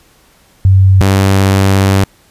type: tone pair in turn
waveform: sine / sawtooth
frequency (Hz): 95.5 / 97.11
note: G2 / G2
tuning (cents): -45 / -16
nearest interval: unison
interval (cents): 29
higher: second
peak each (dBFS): -3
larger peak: neither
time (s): 0.65-1.01 / 1.01-2.04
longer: second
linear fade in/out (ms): 0
effects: pink hiss -48 dBFS RMS until 2.3 s + resampled to 32000 Hz